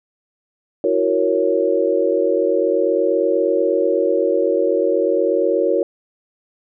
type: chord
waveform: sine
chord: F# dominant seventh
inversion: third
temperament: equal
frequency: 329.6 / 370 / 466.2 / 554.4 Hz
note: E4 / F#4 / A#4 / C#5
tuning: 0 / 0 / 0 / 0 cents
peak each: -22 / -20 / -19 / -19 dBFS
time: 0.84-5.83 s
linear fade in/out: 2 ms
effects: none